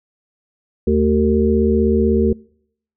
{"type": "harmonic tone with a mistuned harmonic", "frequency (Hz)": 76.1, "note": "D#2", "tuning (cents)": -38, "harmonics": [1, 3, 5, 6], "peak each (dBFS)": [-19, -17, -17, -19], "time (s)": [0.87, 2.33], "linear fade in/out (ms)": 5, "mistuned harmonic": 3, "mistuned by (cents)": -54, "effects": ["noise-tail reverb RT60 0.7 s tail -26 dB re dry"]}